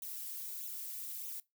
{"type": "noise with flanger", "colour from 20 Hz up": "violet", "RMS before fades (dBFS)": -43, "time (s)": [0.02, 1.4], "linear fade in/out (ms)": 2, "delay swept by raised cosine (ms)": [0.29, 3.89], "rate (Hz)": 1.6, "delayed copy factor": 0.95, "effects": ["noise-tail reverb RT60 0.2 s tail -21 dB re dry"]}